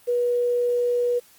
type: tone with quantisation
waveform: sine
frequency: 485.3 Hz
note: B4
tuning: 30 cents flat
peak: -19 dBFS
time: 0.07-1.2 s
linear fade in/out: 20 ms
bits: 8
effects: white hiss -54 dBFS RMS until 1.38 s + Opus 32 kbps